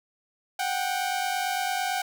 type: tone pair together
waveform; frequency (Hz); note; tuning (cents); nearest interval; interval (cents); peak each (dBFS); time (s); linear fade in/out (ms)
sawtooth; 735.1 / 784; F#5 / G5; -11 / 0; minor second; 111; -25; 0.59-2.02; 5
effects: none